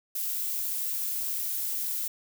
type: noise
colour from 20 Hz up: violet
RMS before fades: -31 dBFS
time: 0.15-2.08 s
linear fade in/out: 5 ms
effects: none